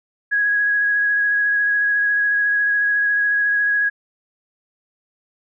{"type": "tone with vibrato", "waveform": "sine", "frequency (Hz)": 1661.2, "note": "G#6", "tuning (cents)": 0, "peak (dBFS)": -15, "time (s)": [0.31, 3.9], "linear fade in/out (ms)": 20, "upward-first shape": "sine", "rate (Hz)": 14, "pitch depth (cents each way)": 14, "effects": []}